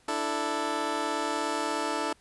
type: chord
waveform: 15% pulse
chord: D suspended second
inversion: none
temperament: just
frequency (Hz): 293.7 / 330.4 / 440.5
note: D4 / E4 / A4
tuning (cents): 0 / +4 / +2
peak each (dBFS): -27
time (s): 0.08-2.13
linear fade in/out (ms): 5
effects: pink hiss -62 dBFS RMS until 2.2 s + resampled to 24000 Hz